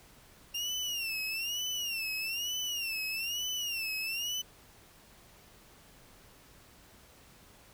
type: tone with vibrato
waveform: 30% pulse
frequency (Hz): 2776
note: F7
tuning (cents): -11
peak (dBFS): -30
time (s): 0.54-4.42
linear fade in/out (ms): 10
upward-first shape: sine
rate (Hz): 1.1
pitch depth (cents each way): 140
effects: pink hiss -58 dBFS RMS until 7.73 s